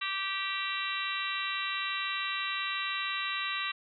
harmonic tone, 389.4 Hz, G4, 12 cents flat, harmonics 3 / 4 / 5 / 6 / 7 / 8 / 9 / 10, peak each -37 / -42 / -38 / -41 / -37 / -43 / -46 / -38 dBFS, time 0.01-3.72 s, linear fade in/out 10 ms, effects none

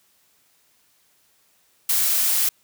blue noise, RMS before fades -20 dBFS, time 1.89-2.49 s, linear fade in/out 5 ms, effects white hiss -62 dBFS RMS until 2.63 s + high-pass 60 Hz 12 dB/octave

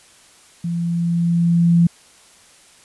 sine tone with level ramp, 170.3 Hz, F3, 43 cents flat, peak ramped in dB -20 to -9 dBFS, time 0.64-1.87 s, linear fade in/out 5 ms, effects white hiss -49 dBFS RMS until 2.84 s + resampled to 24000 Hz

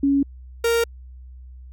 sine / 45% pulse tone pair in turn, 278.7 / 464.7 Hz, C#4 / A#4, +9 / -5 cents, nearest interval major sixth, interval 886 cents, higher second, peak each -15 / -17 dBFS, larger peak first, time 0.03-0.23 / 0.64-0.84 s, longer neither, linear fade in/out 5 ms, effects added 63 Hz sine -38 dBFS peak until 1.72 s

